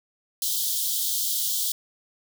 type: high-pass noise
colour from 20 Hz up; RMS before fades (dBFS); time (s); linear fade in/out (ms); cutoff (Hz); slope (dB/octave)
white; -26; 0.42-1.72; 2; 3100; 96
effects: none